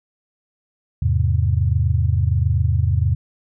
sine chord, E augmented, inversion none, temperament equal, 82.41 / 103.83 / 130.81 Hz, E2 / G#2 / B#2, 0 / 0 / 0 cents, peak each -18 / -19 / -21 dBFS, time 1.02-3.15 s, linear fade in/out 5 ms, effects none

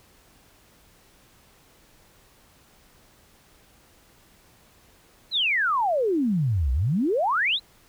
sine exponential two-way sweep, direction down then up, 4194 to 60 to 4194 Hz, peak -20 dBFS, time 5.31-7.6 s, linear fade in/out 50 ms, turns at 6.72 s, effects pink hiss -57 dBFS RMS until 7.88 s

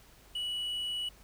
triangle tone, 2940 Hz, F#7, 12 cents flat, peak -31 dBFS, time 0.35-1.09 s, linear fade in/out 5 ms, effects added 50 Hz sine -59 dBFS peak until 1.23 s + pink hiss -59 dBFS RMS until 1.23 s

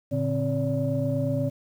sine tone cluster, 116.1 / 144.5 / 264.5 / 572 Hz, A#2 / D3 / C4 / D5, -7 / -28 / +19 / -46 cents, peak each -28 dBFS, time 0.11-1.5 s, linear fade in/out 20 ms, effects tanh soft clip ceiling -14 dBFS + 9-bit

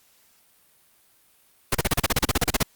pink noise bursts, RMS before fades -20 dBFS, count 15, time 1.72-2.63 s, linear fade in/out 5 ms, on 28 ms, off 35 ms, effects white hiss -60 dBFS RMS until 2.75 s + Opus 48 kbps

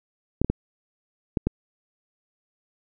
clicks, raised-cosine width 3 ms, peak -9 dBFS, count 5, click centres 0.416 / 0.446 / 0.5 / 1.372 / 1.47 s, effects none

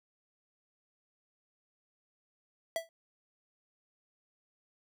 square tone with exponential decay, 659.3 Hz, E5, in tune, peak -28 dBFS, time 2.76-2.89 s, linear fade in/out 1 ms, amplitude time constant 27 ms, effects none

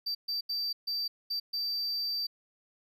triangle tone bursts at uneven times, 4659 Hz, D8, 15 cents flat, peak -29 dBFS, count 6, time 0.06-0.15 / 0.28-0.41 / 0.49-0.73 / 0.87-1.08 / 1.3-1.4 / 1.53-2.27 s, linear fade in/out 10 ms, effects none

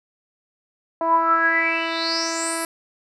10% pulse tone with low-pass filter sweep, 329.6 Hz, E4, in tune, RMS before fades -21 dBFS, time 1.01-2.65 s, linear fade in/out 2 ms, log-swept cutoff 810 to 11000 Hz, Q 9.3, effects none

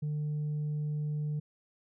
sine tone with tanh clipping, 150 Hz, D3, 37 cents sharp, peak -31 dBFS, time 0.02-1.4 s, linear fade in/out 10 ms, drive 1 dB, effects none

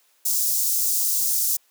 white high-pass noise, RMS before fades -22 dBFS, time 0.25-1.57 s, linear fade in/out 10 ms, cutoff 5500 Hz, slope 24 dB/octave, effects white hiss -62 dBFS RMS until 1.7 s + high-pass 400 Hz 12 dB/octave

